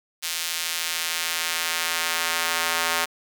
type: tone with high-pass filter sweep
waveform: square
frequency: 83.4 Hz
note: E2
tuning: 21 cents sharp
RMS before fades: -26 dBFS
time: 0.22-3.06 s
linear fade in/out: 20 ms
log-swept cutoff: 3300 to 1100 Hz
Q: 0.73
effects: none